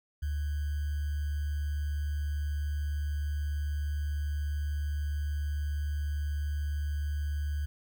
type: tone with sample-and-hold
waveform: sine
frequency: 73.42 Hz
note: D2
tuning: in tune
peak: -29 dBFS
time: 0.22-7.66 s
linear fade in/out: 10 ms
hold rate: 1575 Hz
effects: none